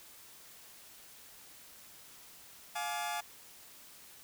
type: chord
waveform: sawtooth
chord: D diminished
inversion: first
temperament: just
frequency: 704.8 / 845.8 / 1174.7 Hz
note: F5 / Ab5 / D6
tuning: +16 / +31 / 0 cents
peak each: -35 / -34 / -40 dBFS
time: 2.75-3.21 s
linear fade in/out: 10 ms
effects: white hiss -55 dBFS RMS until 4.23 s